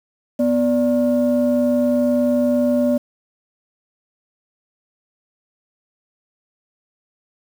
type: tone pair together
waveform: sine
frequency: 246.9 / 584.7 Hz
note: B3 / D5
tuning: 0 / -8 cents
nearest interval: octave + minor third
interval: 1492 cents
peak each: -15 / -17 dBFS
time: 0.39-2.98 s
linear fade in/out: 10 ms
effects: tanh soft clip ceiling -9 dBFS + 7-bit